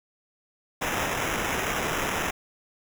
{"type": "noise with sample-and-hold", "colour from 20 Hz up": "violet", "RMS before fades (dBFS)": -28, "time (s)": [0.81, 2.31], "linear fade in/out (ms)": 10, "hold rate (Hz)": 4410, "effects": []}